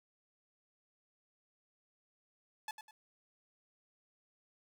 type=tone with echo; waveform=sawtooth; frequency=864 Hz; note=A5; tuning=32 cents flat; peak=-35 dBFS; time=2.68-2.71 s; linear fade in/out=2 ms; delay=100 ms; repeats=2; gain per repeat=-9 dB; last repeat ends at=2.91 s; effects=none